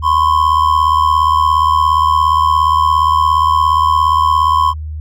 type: ring-modulated tone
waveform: triangle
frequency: 1046.5 Hz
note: C6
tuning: in tune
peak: -4 dBFS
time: 0.02-4.74 s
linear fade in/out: 50 ms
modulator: 38.6 Hz
effects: added 77 Hz sine -21 dBFS peak until 5 s

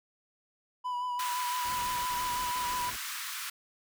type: tone with vibrato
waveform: triangle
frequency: 987.8 Hz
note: B5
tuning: in tune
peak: -29 dBFS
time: 0.84-2.91 s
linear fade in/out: 20 ms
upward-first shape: sine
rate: 5.9 Hz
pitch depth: 24 cents each way
type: high-pass noise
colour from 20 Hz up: pink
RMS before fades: -38 dBFS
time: 1.19-3.5 s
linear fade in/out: 5 ms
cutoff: 1100 Hz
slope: 48 dB/octave
type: noise bursts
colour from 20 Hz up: pink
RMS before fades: -46 dBFS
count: 3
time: 1.64-2.97 s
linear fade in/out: 20 ms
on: 430 ms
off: 20 ms
effects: none

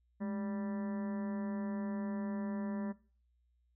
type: harmonic tone with a mistuned harmonic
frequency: 196 Hz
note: G3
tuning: in tune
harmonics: 1 / 2 / 3 / 4 / 5 / 6 / 7 / 8 / 9 / 10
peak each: -35 / -49 / -47 / -58 / -52 / -60 / -61 / -64 / -57 / -64 dBFS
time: 0.2-2.93 s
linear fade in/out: 20 ms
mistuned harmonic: 1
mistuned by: +100 cents
effects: noise-tail reverb RT60 0.4 s tail -19 dB re dry + added 60 Hz sine -70 dBFS peak until 3.75 s

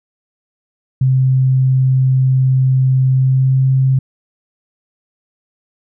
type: tone with pitch glide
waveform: sine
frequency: 130.81 to 132.33 Hz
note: C3 to C3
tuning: 0 to +20 cents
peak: -9 dBFS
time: 1.01-3.99 s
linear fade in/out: 5 ms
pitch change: +20 cents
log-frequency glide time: 3.11-3.65 s
effects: none

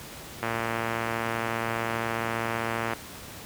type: click train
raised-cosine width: 0.5 ms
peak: -13 dBFS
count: 289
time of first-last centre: 0.43-2.934 s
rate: 115 Hz
effects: pink hiss -42 dBFS RMS until 3.45 s + high-pass 60 Hz 12 dB/octave

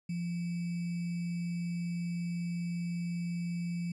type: tone with sample-and-hold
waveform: sine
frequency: 172.7 Hz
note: F3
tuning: 19 cents flat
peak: -32 dBFS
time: 0.09-3.92 s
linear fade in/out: 5 ms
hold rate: 2450 Hz
effects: resampled to 22050 Hz

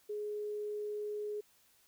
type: tone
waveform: sine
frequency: 418.7 Hz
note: G#4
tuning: 14 cents sharp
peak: -36 dBFS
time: 0.09-1.41 s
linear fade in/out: 10 ms
effects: white hiss -68 dBFS RMS until 1.87 s

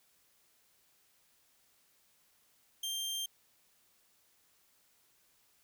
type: tone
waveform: sawtooth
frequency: 3173 Hz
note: G7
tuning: 20 cents sharp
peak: -32 dBFS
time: 2.83-3.26 s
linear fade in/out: 5 ms
effects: white hiss -70 dBFS RMS until 5.63 s

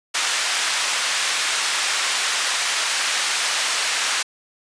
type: band-pass noise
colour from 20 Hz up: pink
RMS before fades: -22 dBFS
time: 0.14-4.23 s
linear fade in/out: 10 ms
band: 1400 to 9100 Hz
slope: 12 dB/octave
effects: resampled to 22050 Hz

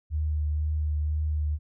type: tone with vibrato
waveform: sine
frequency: 76 Hz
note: D#2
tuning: 40 cents flat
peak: -24 dBFS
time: 0.1-1.59 s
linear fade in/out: 50 ms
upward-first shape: triangle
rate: 2 Hz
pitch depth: 22 cents each way
effects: none

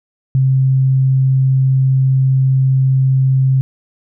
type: tone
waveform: sine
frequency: 132.5 Hz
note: C3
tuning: 22 cents sharp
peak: -9 dBFS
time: 0.35-3.61 s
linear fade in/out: 0 ms
effects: none

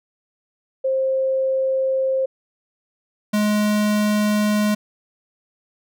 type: tone pair in turn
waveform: sine / square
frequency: 529 / 209.9 Hz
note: C5 / G#3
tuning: +19 / +19 cents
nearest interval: octave + major third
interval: 1600 cents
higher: first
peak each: -17 dBFS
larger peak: neither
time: 0.84-2.26 / 3.33-4.75 s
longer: neither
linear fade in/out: 10 ms
effects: none

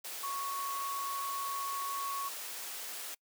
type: tone in noise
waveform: sine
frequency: 1108.7 Hz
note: C#6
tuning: in tune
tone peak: -35 dBFS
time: 0.23-2.29 s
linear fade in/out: 10 ms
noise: white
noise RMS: -42 dBFS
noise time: 0.04-3.15 s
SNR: +4 dB
effects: noise-tail reverb RT60 0.1 s tail -26 dB re dry + high-pass 400 Hz 12 dB/octave

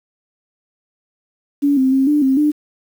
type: tone with pitch steps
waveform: sine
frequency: 284.9 / 262.2 / 267.5 / 296.3 / 265.6 / 298.8 Hz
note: C#4 / C4 / C4 / D4 / C4 / D4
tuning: +48 / +4 / +38 / +15 / +26 / +30 cents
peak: -11 dBFS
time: 1.62-2.52 s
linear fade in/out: 20 ms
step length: 150 ms
effects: 7-bit

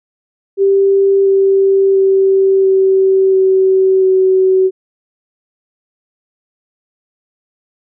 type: tone with pitch steps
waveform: sine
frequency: 392.5 / 389.3 / 386.2 / 383.1 / 380 / 376.9 Hz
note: G4 / G4 / G4 / G4 / F#4 / F#4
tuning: +2 / -12 / -26 / -40 / +46 / +32 cents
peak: -7 dBFS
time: 0.57-4.71 s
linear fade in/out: 50 ms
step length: 690 ms
effects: none

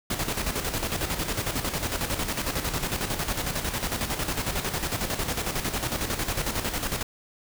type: noise with tremolo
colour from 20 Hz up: pink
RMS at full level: -27 dBFS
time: 0.1-7.03 s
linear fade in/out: 5 ms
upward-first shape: square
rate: 11 Hz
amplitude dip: 55%
effects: none

